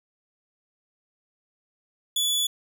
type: tone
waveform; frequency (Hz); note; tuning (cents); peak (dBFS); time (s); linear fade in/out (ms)
sawtooth; 3436; A7; -42; -19; 2.16-2.47; 5
effects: none